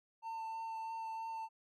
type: tone with vibrato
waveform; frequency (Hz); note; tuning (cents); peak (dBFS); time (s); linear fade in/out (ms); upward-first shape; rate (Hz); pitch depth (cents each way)
triangle; 898; A5; +35; -38; 0.22-1.49; 50; sine; 3.1; 12
effects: none